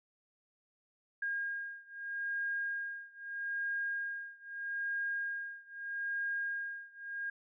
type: beating tone pair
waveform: sine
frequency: 1621 / 1621.79 Hz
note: G#6 / G#6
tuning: -42 / -42 cents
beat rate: 0.79 Hz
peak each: -38 / -39 dBFS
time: 1.22-7.3 s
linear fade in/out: 5 ms
effects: none